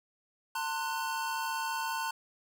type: chord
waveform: square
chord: F# diminished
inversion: first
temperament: equal with one note detuned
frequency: 901.1 / 1046.5 / 1480 Hz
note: A5 / C6 / F#6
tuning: +41 / 0 / 0 cents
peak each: -35 / -39 / -39 dBFS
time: 0.55-2.11 s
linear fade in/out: 5 ms
effects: none